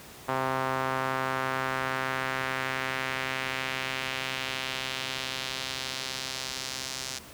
sawtooth tone with band-pass filter sweep, 131.6 Hz, C3, 10 cents sharp, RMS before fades -32 dBFS, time 0.28-7.19 s, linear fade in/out 10 ms, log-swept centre 1000 to 5800 Hz, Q 1.4, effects pink hiss -47 dBFS RMS until 7.33 s + high-pass 60 Hz 12 dB/octave

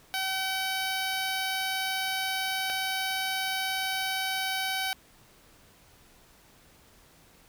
10% pulse tone pair in turn, 763 / 763 Hz, G5 / G5, -47 / -47 cents, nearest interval unison, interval 0 cents, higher neither, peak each -20 / -20 dBFS, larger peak neither, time 0.14-2.7 / 2.7-4.93 s, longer first, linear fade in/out 0 ms, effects pink hiss -58 dBFS RMS until 7.48 s

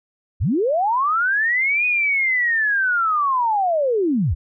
sine linear two-way sweep, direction up then down, 54.5 to 2494 to 54.5 Hz, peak -16 dBFS, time 0.4-4.35 s, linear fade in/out 20 ms, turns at 1.86 s, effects none

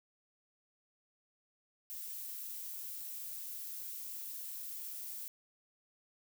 violet noise, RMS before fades -44 dBFS, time 1.9-5.28 s, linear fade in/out 0 ms, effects none

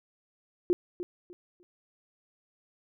sine tone with echo, 354.3 Hz, F4, 25 cents sharp, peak -20 dBFS, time 0.7-0.73 s, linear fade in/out 0 ms, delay 300 ms, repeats 3, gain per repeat -12 dB, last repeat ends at 1.63 s, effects none

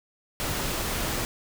pink noise, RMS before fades -29 dBFS, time 0.4-1.25 s, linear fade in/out 0 ms, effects none

